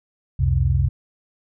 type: tone cluster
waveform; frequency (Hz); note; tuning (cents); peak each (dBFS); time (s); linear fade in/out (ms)
sine; 66.7 / 88.6 / 130.1; C2 / F2 / C3; +34 / +25 / -9; -20; 0.39-0.89; 10
effects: none